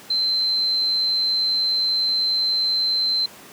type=tone; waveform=sine; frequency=4095 Hz; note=C8; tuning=38 cents flat; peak=-18 dBFS; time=0.1-3.26 s; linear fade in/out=5 ms; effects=pink hiss -43 dBFS RMS until 3.52 s + high-pass 200 Hz 12 dB/octave